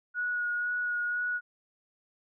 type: tone with vibrato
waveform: sine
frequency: 1454 Hz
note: F#6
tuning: 31 cents flat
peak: -28 dBFS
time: 0.14-1.41 s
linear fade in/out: 50 ms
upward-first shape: sine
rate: 2 Hz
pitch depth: 13 cents each way
effects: none